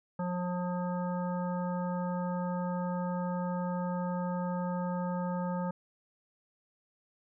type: harmonic tone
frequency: 178.8 Hz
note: F3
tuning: 41 cents sharp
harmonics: 1 / 3 / 5 / 7 / 9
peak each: -32 / -38 / -39 / -44 / -51 dBFS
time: 0.19-5.71 s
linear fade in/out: 5 ms
effects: none